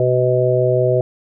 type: harmonic tone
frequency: 125.8 Hz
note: B2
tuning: 32 cents sharp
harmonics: 1 / 3 / 4 / 5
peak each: -18 / -18 / -18 / -18 dBFS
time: 0-1.01 s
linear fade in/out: 2 ms
effects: none